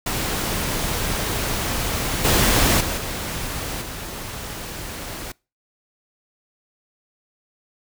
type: noise with level steps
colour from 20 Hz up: pink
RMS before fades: -24 / -17 / -25 / -28 / -32 dBFS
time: 0.06-5.32 s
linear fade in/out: 5 ms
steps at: 2.24 / 2.8 / 2.97 / 3.81 s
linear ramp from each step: 10 ms
effects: noise-tail reverb RT60 0.3 s tail -25 dB re dry